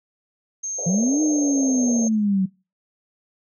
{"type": "tone", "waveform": "sine", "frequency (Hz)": 6400, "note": "G8", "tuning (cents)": 35, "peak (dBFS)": -25, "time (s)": [0.63, 2.09], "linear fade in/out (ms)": 10}
{"type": "band-pass noise", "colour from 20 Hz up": "pink", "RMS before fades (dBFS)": -33, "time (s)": [0.78, 2.08], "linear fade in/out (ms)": 10, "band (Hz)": [460, 630], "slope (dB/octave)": 48}
{"type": "linear two-way sweep", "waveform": "sine", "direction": "up then down", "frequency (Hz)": [162.8, 311.1, 185], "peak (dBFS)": -17, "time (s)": [0.86, 2.46], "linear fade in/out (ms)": 10, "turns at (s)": 1.21}
{"effects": ["noise-tail reverb RT60 0.3 s tail -23 dB re dry"]}